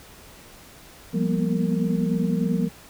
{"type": "tone cluster", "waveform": "sine", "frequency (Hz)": [173, 196.2, 233.7, 243.7, 460.1], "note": ["F3", "G3", "A#3", "B3", "A#4"], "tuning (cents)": [-16, 2, 5, -23, -23], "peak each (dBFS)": [-24, -25, -28, -29, -32], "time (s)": [1.13, 2.69], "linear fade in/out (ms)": 20, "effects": ["pink hiss -47 dBFS RMS until 2.89 s"]}